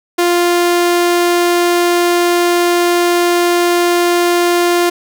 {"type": "tone", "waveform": "sawtooth", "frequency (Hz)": 349.2, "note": "F4", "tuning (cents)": 0, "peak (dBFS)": -6, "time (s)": [0.18, 4.9], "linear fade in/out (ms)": 10, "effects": []}